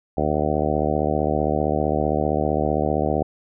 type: harmonic tone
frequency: 75.4 Hz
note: D2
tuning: 46 cents sharp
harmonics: 1 / 2 / 3 / 4 / 5 / 6 / 7 / 8 / 9 / 10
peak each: -28 / -28 / -28 / -28 / -28 / -28 / -28 / -28 / -28 / -28 dBFS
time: 0.17-3.23 s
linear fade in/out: 5 ms
effects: none